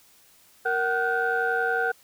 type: tone cluster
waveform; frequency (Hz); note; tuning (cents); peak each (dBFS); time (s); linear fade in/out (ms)
sine; 466.5 / 753 / 1444 / 1535; A#4 / F#5 / F#6 / G6; +1 / +30 / -43 / -37; -27; 0.65-1.92; 10
effects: tanh soft clip ceiling -14 dBFS + white hiss -57 dBFS RMS until 2.03 s